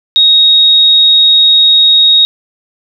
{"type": "tone", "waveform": "sine", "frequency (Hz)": 3760, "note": "A#7", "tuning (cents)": 14, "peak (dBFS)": -3, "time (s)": [0.16, 2.25], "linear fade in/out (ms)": 0, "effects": []}